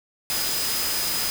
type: tone in noise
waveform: sine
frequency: 5000 Hz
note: D#8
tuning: 8 cents sharp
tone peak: -29 dBFS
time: 0.3-1.3 s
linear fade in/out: 0 ms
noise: white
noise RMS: -26 dBFS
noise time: 0.3-1.3 s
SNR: -6 dB
effects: none